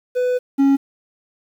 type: tone pair in turn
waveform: triangle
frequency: 498.5 / 275.4 Hz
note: B4 / C#4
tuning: +16 / -11 cents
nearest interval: minor seventh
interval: 1027 cents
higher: first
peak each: -14 / -9 dBFS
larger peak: second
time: 0.15-0.39 / 0.58-0.77 s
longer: first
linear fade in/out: 20 ms
effects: 8-bit